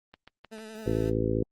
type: clicks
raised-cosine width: 0.3 ms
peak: -30 dBFS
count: 4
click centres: 0.14 / 0.276 / 0.447 / 0.584 s
type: tone with vibrato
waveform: 20% pulse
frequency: 218.7 Hz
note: A3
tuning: 10 cents flat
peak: -34 dBFS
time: 0.51-1.11 s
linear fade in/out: 20 ms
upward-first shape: sine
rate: 11 Hz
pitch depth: 33 cents each way
type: harmonic tone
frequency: 55 Hz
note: A1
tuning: in tune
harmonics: 1 / 2 / 3 / 4 / 5 / 6 / 7 / 8 / 9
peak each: -35 / -31 / -36 / -35 / -33 / -33 / -31 / -37 / -33 dBFS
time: 0.86-1.43 s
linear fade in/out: 5 ms
effects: Opus 24 kbps